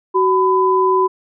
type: tone pair together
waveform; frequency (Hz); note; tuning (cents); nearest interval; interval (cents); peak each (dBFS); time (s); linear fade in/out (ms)
sine; 375.2 / 1003.1; F#4 / B5; +24 / +27; octave + perfect fourth; 1703; -14; 0.14-1.08; 20
effects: none